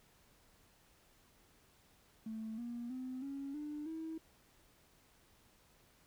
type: tone with pitch steps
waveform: triangle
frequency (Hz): 220.7 / 237.9 / 256.5 / 276.5 / 298 / 321.3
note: A3 / A#3 / C4 / C#4 / D4 / E4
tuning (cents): +5 / +35 / -34 / -4 / +25 / -44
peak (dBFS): -37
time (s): 2.26-4.18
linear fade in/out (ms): 5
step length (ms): 320
effects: tanh soft clip ceiling -38 dBFS + pink hiss -68 dBFS RMS until 6.06 s